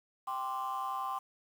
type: chord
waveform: sine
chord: G suspended fourth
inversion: none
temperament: just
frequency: 784 / 1045.3 / 1176 Hz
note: G5 / C6 / D6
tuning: 0 / -2 / +2 cents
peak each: -37 / -35 / -38 dBFS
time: 0.27-1.19 s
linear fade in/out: 10 ms
effects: tanh soft clip ceiling -29 dBFS + 9-bit